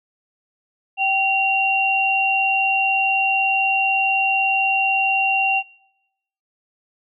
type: tone pair together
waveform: sine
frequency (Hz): 775 / 2758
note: G5 / F7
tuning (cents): -20 / -22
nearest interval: octave + minor seventh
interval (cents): 2198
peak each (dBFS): -20 / -18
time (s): 0.97-5.63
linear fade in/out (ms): 50
effects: noise-tail reverb RT60 0.9 s tail -23 dB re dry